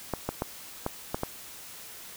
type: clicks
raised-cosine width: 1 ms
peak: -14 dBFS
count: 6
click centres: 0.137 / 0.29 / 0.421 / 0.864 / 1.145 / 1.234 s
effects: white hiss -45 dBFS RMS until 2.16 s